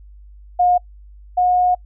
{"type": "tone pair in turn", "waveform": "sine", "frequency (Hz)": [716, 723.1], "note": ["F5", "F#5"], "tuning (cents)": [43, -40], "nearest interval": "unison", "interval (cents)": 17, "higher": "second", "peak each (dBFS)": [-11, -12], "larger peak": "first", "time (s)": [[0.59, 0.78], [1.37, 1.75]], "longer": "second", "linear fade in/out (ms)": 10, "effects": ["noise-tail reverb RT60 0.1 s tail -26 dB re dry", "added 50 Hz sine -39 dBFS peak until 1.85 s"]}